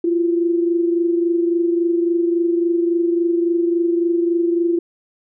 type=tone pair together; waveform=sine; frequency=340.2 / 363.8 Hz; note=F4 / F#4; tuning=-45 / -29 cents; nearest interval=minor second; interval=116 cents; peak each=-15 / -24 dBFS; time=0.04-4.79 s; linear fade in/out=5 ms; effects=none